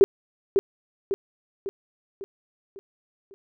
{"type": "tone with echo", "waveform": "sine", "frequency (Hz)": 392, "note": "G4", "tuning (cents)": 0, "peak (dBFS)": -9, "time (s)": [0.01, 0.04], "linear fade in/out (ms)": 0, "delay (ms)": 550, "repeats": 6, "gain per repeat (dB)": -6, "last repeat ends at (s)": 3.34, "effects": []}